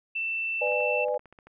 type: tone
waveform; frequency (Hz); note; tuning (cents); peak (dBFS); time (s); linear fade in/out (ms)
sine; 2671; E7; +22; -27; 0.15-1.05; 10
type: chord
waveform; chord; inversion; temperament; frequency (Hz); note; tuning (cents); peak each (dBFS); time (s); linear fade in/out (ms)
sine; G# diminished; first; just; 498.4 / 598 / 830.6; B4 / D5 / G#5; +16 / +31 / 0; -28 / -28 / -33; 0.61-1.18; 10
type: clicks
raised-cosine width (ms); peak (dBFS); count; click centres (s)
0.5; -35; 10; 0.673 / 0.721 / 0.805 / 1.084 / 1.144 / 1.194 / 1.257 / 1.326 / 1.388 / 1.47
effects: none